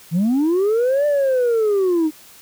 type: linear two-way sweep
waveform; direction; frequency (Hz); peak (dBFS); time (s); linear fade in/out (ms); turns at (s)
sine; up then down; 153.6 to 594 to 301.5; -12; 0.11-2.11; 50; 1.06
effects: tanh soft clip ceiling -13 dBFS + white hiss -45 dBFS RMS until 2.41 s